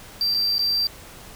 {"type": "tone with dropouts", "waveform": "triangle", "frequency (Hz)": 4699, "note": "D8", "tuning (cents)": 0, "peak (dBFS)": -18, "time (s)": [0.21, 0.87], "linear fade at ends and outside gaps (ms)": 1, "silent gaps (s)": [[0.342, 0.346], [0.582, 0.592]], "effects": ["pink hiss -43 dBFS RMS until 1.35 s"]}